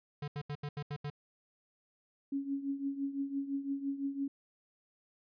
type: tone bursts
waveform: square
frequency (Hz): 145.8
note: D3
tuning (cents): -12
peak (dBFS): -37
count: 7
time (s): 0.22-1.101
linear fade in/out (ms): 5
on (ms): 59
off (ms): 78
type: tone with tremolo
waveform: sine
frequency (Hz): 277.2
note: C#4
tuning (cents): 0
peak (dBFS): -30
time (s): 2.32-4.28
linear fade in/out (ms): 5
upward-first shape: triangle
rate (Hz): 5.9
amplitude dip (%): 80
effects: resampled to 11025 Hz